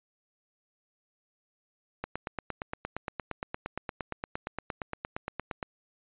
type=click train; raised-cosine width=0.5 ms; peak=-18 dBFS; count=32; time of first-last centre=2.04-5.628 s; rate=8.64 Hz; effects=resampled to 8000 Hz